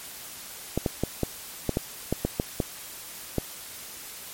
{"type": "clicks", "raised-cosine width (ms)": 2, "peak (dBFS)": -10, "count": 11, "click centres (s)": [0.776, 0.862, 1.036, 1.233, 1.693, 1.771, 2.126, 2.25, 2.399, 2.602, 3.383], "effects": ["white hiss -41 dBFS RMS until 4.33 s", "MP3 64 kbps"]}